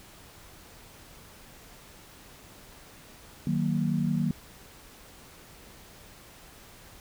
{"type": "chord", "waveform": "sine", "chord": "D# minor", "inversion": "none", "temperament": "just", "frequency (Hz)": [155.56, 186.68, 233.3], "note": ["D#3", "F#3", "A#3"], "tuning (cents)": [0, 16, 2], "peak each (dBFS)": [-28, -29, -29], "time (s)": [3.47, 4.31], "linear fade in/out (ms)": 2, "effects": ["pink hiss -51 dBFS RMS until 7 s"]}